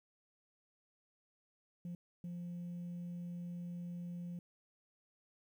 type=tone bursts at uneven times; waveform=sine; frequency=174.61 Hz; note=F3; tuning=in tune; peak=-39 dBFS; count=2; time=1.85-1.95 / 2.24-4.39 s; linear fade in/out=2 ms; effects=tanh soft clip ceiling -40 dBFS + 12-bit